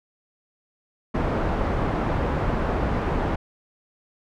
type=low-pass noise; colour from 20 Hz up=pink; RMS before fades=-24 dBFS; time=1.14-3.36 s; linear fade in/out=10 ms; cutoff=1200 Hz; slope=12 dB/octave; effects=none